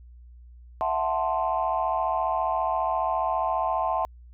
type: chord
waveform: sine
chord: F# half-diminished seventh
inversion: third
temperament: equal with one note detuned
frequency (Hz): 659.3 / 734 / 880 / 1046.5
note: E5 / F#5 / A5 / C6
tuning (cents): 0 / -14 / 0 / 0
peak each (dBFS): -28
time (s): 0.81-4.05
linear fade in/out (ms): 0
effects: tanh soft clip ceiling -14 dBFS + added 60 Hz sine -45 dBFS peak until 4.33 s